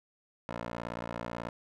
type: tone with band-pass filter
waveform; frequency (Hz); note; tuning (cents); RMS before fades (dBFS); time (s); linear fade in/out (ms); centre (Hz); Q
15% pulse; 58.27; A#1; 0; -39; 0.49-1.49; 0; 840; 0.74
effects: none